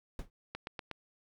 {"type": "noise with exponential decay", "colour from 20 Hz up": "brown", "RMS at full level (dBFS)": -33, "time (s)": [0.19, 0.3], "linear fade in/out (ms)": 1, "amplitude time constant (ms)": 23}
{"type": "click train", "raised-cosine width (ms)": 0.3, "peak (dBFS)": -23, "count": 4, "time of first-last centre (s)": [0.55, 0.913], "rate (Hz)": 8.26}
{"effects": []}